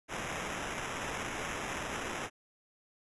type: noise with sample-and-hold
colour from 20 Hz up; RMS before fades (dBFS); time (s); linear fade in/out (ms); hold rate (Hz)
violet; -38; 0.08-2.3; 50; 4410
effects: resampled to 24000 Hz